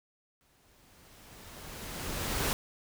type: noise with exponential growth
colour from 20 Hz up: pink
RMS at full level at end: -29 dBFS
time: 0.41-2.53 s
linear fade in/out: 0 ms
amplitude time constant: 460 ms
effects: none